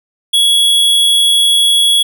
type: tone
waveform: square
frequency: 3352 Hz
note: G#7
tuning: 15 cents sharp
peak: -8 dBFS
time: 0.33-2.03 s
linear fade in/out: 10 ms
effects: none